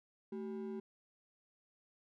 triangle ring-modulated tone, 300.7 Hz, D4, 41 cents sharp, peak -35 dBFS, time 0.32-0.8 s, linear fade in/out 5 ms, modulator 82.2 Hz, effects none

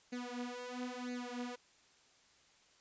sawtooth tone with flanger, 246.9 Hz, B3, in tune, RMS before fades -43 dBFS, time 0.12-1.56 s, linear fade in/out 10 ms, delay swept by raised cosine 0.45 to 6.25 ms, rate 1 Hz, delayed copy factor +0.95, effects white hiss -67 dBFS RMS until 2.8 s + resampled to 16000 Hz

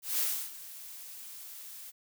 blue noise with ADSR envelope, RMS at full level -29 dBFS, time 0.02-1.92 s, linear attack 170 ms, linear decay 310 ms, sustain -17 dB, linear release 30 ms, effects none

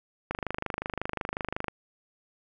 click train, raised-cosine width 0.5 ms, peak -15 dBFS, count 36, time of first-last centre 0.31-1.683 s, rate 25.5 Hz, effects none

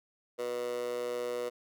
15% pulse tone with high-pass filter, 121.9 Hz, B2, 22 cents flat, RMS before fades -35 dBFS, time 0.38-1.5 s, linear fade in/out 20 ms, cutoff 500 Hz, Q 4.1, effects none

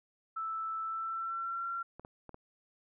sine tone with pitch glide, 1318.5 to 1368.2 Hz, E6 to F6, 0 to -36 cents, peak -34 dBFS, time 0.36-1.83 s, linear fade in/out 10 ms, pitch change +64 cents, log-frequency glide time 0.82-1.67 s
clicks, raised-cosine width 1 ms, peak -33 dBFS, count 4, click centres 1.996 / 2.049 / 2.293 / 2.344 s
effects none

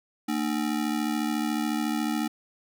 square ring-modulated tone, 264.4 Hz, C4, 18 cents sharp, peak -23 dBFS, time 0.28-2.28 s, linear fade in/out 10 ms, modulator 37 Hz, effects none

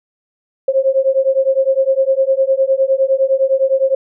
sine beating tone pair, 530 / 539.8 Hz, C5 / C#5, +22 / -46 cents, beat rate 9.8 Hz, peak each -14 dBFS, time 0.68-3.95 s, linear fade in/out 5 ms, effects none

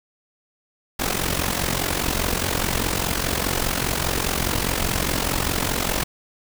pink noise with amplitude modulation, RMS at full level -20 dBFS, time 0.99-6.04 s, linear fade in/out 10 ms, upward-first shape sine, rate 44.9 Hz, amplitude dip 75%, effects none

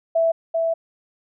sine tone pair in turn, 659.3 / 659.3 Hz, E5 / E5, 0 / 0 cents, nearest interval unison, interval 0 cents, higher neither, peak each -15 / -18 dBFS, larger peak first, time 0.15-0.32 / 0.54-0.74 s, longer second, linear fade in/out 10 ms, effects none

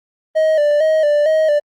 triangle tone with vibrato, 609 Hz, D#5, 37 cents flat, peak -9 dBFS, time 0.35-1.6 s, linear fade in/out 20 ms, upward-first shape square, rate 2.2 Hz, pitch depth 58 cents each way, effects Opus 32 kbps

